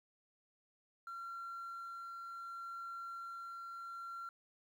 triangle tone with tremolo, 1369 Hz, F6, 35 cents flat, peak -40 dBFS, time 1.07-4.29 s, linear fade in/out 2 ms, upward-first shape sine, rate 0.68 Hz, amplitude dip 25%, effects tanh soft clip ceiling -39 dBFS + 12-bit

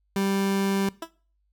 30% pulse tone, 196 Hz, G3, in tune, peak -20 dBFS, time 0.16-0.89 s, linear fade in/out 2 ms
15% pulse tone with exponential decay, 329.6 Hz, E4, in tune, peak -22 dBFS, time 1.02-1.11 s, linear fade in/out 5 ms, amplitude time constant 18 ms
effects noise-tail reverb RT60 0.4 s tail -21 dB re dry + added 50 Hz sine -67 dBFS peak until 1.52 s

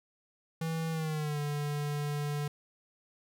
square tone with pitch glide, 162.6 to 146.54 Hz, E3 to D3, -23 to -3 cents, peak -32 dBFS, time 0.61-2.48 s, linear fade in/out 5 ms, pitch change -180 cents, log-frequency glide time 0.91-1.39 s, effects none

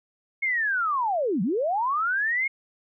sine linear two-way sweep, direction down then up, 2186 to 164.81 to 2186 Hz, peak -22 dBFS, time 0.42-2.48 s, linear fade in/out 10 ms, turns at 1.42 s, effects none

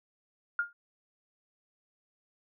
sine tone with exponential decay, 1414 Hz, F6, 21 cents sharp, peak -23 dBFS, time 0.59-0.73 s, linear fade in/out 2 ms, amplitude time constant 30 ms, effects none

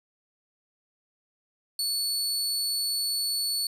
sawtooth tone, 4435 Hz, C#8, in tune, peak -23 dBFS, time 1.79-3.67 s, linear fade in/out 2 ms, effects resampled to 32000 Hz

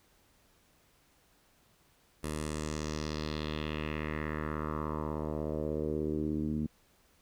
10% pulse tone with low-pass filter sweep, 76.6 Hz, D#2, 27 cents flat, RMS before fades -35 dBFS, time 2.23-6.67 s, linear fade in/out 10 ms, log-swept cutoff 11000 to 230 Hz, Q 2.8, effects pink hiss -67 dBFS RMS until 7.21 s

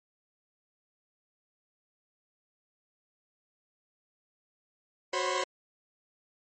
sawtooth tone cluster, 368.8 / 526 / 552 / 994 / 1062 Hz, F#4 / C5 / C#5 / B5 / C6, -6 / +9 / -7 / +11 / +25 cents, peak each -31 dBFS, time 5.13-5.44 s, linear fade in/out 5 ms, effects MP3 32 kbps

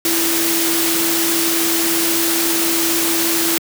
sine tone in noise, 332.6 Hz, E4, 16 cents sharp, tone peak -20 dBFS, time 0.05-3.58 s, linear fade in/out 2 ms, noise white, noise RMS -18 dBFS, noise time 0.05-3.58 s, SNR -5 dB, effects high-pass 150 Hz 12 dB/octave

